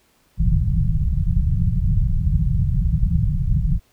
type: low-pass noise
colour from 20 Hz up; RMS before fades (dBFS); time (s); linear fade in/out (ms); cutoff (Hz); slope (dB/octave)
pink; -18; 0.37-3.8; 50; 180; 96
effects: pink hiss -60 dBFS RMS until 3.92 s